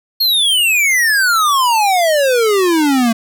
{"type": "exponential sweep", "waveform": "square", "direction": "down", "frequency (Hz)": [4342, 223.1], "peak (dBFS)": -11, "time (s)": [0.2, 3.13], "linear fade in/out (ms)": 10, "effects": []}